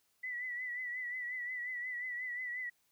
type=tone with vibrato; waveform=sine; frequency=1975.5 Hz; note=B6; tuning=in tune; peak=-37 dBFS; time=0.23-2.7 s; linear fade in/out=10 ms; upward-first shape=triangle; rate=5.6 Hz; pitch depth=61 cents each way; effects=white hiss -75 dBFS RMS until 2.91 s